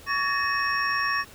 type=tone cluster; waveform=sine; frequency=1127 / 1710 / 1830 / 2557 / 5530 Hz; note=C#6 / A6 / A#6 / D#7 / F8; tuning=+28 / -50 / -32 / +47 / -18 cents; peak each=-26 / -31 / -28 / -33 / -33 dBFS; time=0.06-1.25 s; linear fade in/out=50 ms; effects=pink hiss -48 dBFS RMS until 1.34 s